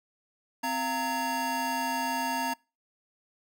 square tone cluster, 259.1 / 686 / 923 / 1684 Hz, C4 / F5 / A#5 / G#6, -17 / -31 / -17 / +24 cents, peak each -36 / -38 / -31 / -38 dBFS, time 0.63-2.54 s, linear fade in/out 10 ms, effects noise-tail reverb RT60 0.3 s tail -26 dB re dry

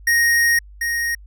square tone pair in turn, 1868 / 1868 Hz, A#6 / A#6, +3 / +3 cents, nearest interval unison, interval 0 cents, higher neither, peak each -14 / -20 dBFS, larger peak first, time 0.07-0.59 / 0.81-1.15 s, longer first, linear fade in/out 5 ms, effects added 50 Hz sine -39 dBFS peak until 1.26 s

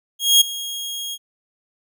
sawtooth tone with ADSR envelope, 3272 Hz, G#7, 26 cents flat, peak -5 dBFS, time 0.19-1.18 s, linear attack 220 ms, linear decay 10 ms, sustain -18 dB, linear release 47 ms, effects none

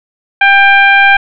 sine tone with frequency modulation, 1587 Hz, G6, 21 cents sharp, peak -3 dBFS, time 0.41-1.17 s, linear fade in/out 5 ms, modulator 794 Hz, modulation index 1.2, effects none

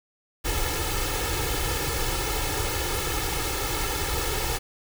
pink noise with comb filter, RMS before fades -27 dBFS, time 0.44-4.59 s, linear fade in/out 20 ms, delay 2.3 ms, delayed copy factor +1, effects none

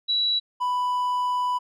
sine / triangle tone pair in turn, 3919 / 991.7 Hz, B7 / B5, -14 / +7 cents, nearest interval 2 octaves, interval 2379 cents, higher first, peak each -20 dBFS, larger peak neither, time 0.08-0.4 / 0.6-1.59 s, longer second, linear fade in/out 20 ms, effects none

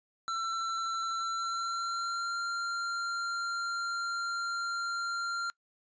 square tone with pitch glide, 1344 to 1384.2 Hz, E6 to F6, +33 to -16 cents, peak -32 dBFS, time 0.28-5.5 s, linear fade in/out 0 ms, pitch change +51 cents, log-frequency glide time 1.14-2.39 s, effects noise-tail reverb RT60 0.1 s tail -24 dB re dry + resampled to 16000 Hz

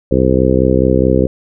harmonic tone, 64.7 Hz, C2, 19 cents flat, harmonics 1 / 2 / 3 / 4 / 5 / 6 / 7 / 8, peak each -17 / -17 / -17 / -17 / -17 / -17 / -17 / -17 dBFS, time 0.11-1.27 s, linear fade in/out 5 ms, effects none

